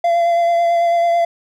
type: tone with vibrato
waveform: triangle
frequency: 684 Hz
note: F5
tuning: 36 cents flat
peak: -10 dBFS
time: 0.04-1.25 s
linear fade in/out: 5 ms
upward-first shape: triangle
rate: 9.1 Hz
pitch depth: 20 cents each way
effects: none